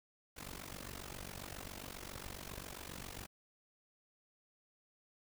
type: noise with amplitude modulation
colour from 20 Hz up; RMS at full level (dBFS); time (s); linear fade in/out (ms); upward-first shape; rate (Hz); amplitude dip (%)
pink; -44; 0.36-3.27; 20; sine; 47.4; 90
effects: none